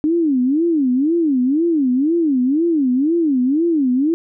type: tone with vibrato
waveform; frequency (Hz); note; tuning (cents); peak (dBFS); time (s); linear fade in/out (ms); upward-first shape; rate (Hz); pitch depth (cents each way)
sine; 291.9; D4; -10; -13; 0.04-4.14; 0; sine; 2; 280
effects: none

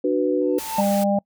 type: chord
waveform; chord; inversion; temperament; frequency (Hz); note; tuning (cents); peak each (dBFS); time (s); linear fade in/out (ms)
sine; B minor; first; just; 296.3 / 370.4 / 493.9; D4 / F#4 / B4; +15 / +2 / 0; -22; 0.04-0.59; 5
type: tone with exponential growth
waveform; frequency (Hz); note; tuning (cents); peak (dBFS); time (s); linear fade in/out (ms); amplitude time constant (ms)
triangle; 890; A5; +20; -17; 0.41-0.81; 5; 86
type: noise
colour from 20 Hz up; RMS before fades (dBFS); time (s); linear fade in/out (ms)
white; -33; 0.58-1.04; 5
type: harmonic tone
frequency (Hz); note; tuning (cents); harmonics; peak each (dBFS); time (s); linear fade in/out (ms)
200.2; G3; +37; 1 / 3 / 4; -20 / -21 / -25; 0.78-1.19; 5
effects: noise-tail reverb RT60 0.1 s tail -26 dB re dry

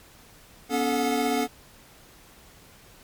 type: tone cluster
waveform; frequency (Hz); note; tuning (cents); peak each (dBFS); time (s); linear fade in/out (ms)
square; 245.9 / 282.4 / 435.9 / 722; B3 / C#4 / A4 / F#5; -7 / +32 / -16 / -43; -29; 0.69-1.48; 50
effects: pink hiss -52 dBFS RMS until 3.03 s + MP3 96 kbps

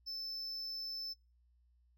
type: tone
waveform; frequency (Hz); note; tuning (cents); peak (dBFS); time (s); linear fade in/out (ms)
triangle; 5274; E8; 0; -39; 0.06-1.14; 20
effects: noise-tail reverb RT60 0.3 s tail -23 dB re dry + added 60 Hz sine -67 dBFS peak until 1.97 s

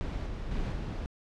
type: noise with level steps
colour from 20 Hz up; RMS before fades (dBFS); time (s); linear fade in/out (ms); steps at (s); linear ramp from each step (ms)
brown; -34 / -37 / -32 / -35; 0.01-1.06; 0; 0.26 / 0.51 / 0.72; 5
effects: low-pass 5000 Hz 12 dB/octave

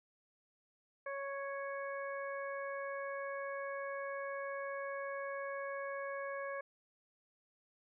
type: harmonic tone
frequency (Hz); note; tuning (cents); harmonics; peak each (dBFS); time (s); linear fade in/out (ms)
554.4; C#5; 0; 1 / 2 / 3 / 4; -41 / -45 / -46 / -52; 1.06-6.61; 5
effects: none

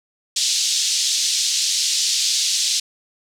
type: band-pass noise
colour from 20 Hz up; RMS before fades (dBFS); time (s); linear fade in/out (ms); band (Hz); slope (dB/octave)
pink; -20; 0.36-2.8; 5; 3700 to 7400; 24
effects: none

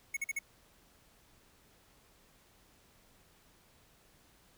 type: tone bursts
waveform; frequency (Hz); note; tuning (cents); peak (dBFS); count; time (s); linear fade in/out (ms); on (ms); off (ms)
square; 2200; C#7; -14; -33; 4; 0.14-0.39; 5; 28; 46
effects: pink hiss -65 dBFS RMS until 4.57 s

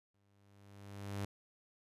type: tone with exponential growth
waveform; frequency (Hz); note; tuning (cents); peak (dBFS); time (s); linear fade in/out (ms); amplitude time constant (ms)
sawtooth; 100; G2; +35; -33; 0.14-1.25; 5; 240
effects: resampled to 32000 Hz

